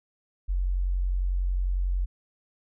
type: tone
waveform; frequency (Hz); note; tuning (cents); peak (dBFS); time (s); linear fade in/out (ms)
sine; 45.52; F#1; -28; -23; 0.48-2.06; 20
effects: none